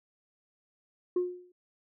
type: tone with exponential decay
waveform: sine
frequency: 358.9 Hz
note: F4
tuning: 47 cents sharp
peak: -21 dBFS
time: 1.16-1.52 s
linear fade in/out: 5 ms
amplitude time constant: 77 ms
effects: tanh soft clip ceiling -22 dBFS